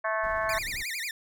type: harmonic tone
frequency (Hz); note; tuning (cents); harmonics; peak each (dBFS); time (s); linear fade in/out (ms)
218.6; A3; -11; 3 / 4 / 5 / 6 / 7 / 8 / 9 / 10; -30 / -38 / -31 / -43 / -35 / -33 / -46 / -44; 0.04-0.59; 10
type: noise with tremolo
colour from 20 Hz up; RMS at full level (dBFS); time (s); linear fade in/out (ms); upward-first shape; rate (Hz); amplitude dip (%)
brown; -42; 0.23-0.83; 10; triangle; 16; 35
type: tone with vibrato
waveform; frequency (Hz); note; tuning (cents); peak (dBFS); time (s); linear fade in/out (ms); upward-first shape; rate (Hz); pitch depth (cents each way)
sawtooth; 2093; C7; 0; -28; 0.49-1.11; 2; sine; 11; 280
effects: none